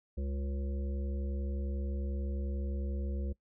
harmonic tone with a mistuned harmonic, 68.7 Hz, C#2, 15 cents flat, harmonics 1 / 3 / 5 / 7 / 8, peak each -33 / -43 / -47 / -50 / -51 dBFS, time 0.17-3.33 s, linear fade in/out 10 ms, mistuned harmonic 5, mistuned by +44 cents, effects noise-tail reverb RT60 0.1 s tail -21 dB re dry

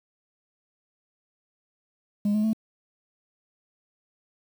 sine tone with pitch steps, 205.7 / 212.7 / 220 Hz, G#3 / G#3 / A3, -16 / +42 / 0 cents, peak -18 dBFS, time 2.25-2.532 s, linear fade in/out 5 ms, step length 94 ms, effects tanh soft clip ceiling -20 dBFS + 8-bit

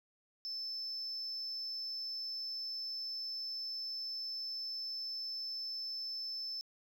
sine tone, 5274 Hz, E8, in tune, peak -37 dBFS, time 0.45-6.61 s, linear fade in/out 0 ms, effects tanh soft clip ceiling -35 dBFS + 11-bit

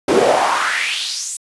brown noise with high-pass filter sweep, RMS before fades -17 dBFS, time 0.08-1.37 s, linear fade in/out 5 ms, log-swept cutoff 330 to 8500 Hz, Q 3.6, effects resampled to 24000 Hz

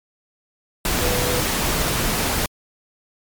sine tone in noise, 494.1 Hz, B4, 1 cent sharp, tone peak -25 dBFS, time 1.01-1.41 s, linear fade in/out 2 ms, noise pink, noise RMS -21 dBFS, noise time 0.85-2.46 s, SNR -7 dB, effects MP3 96 kbps

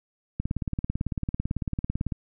click train, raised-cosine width 5 ms, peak -15 dBFS, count 32, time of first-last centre 0.4-2.122 s, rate 18 Hz, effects none

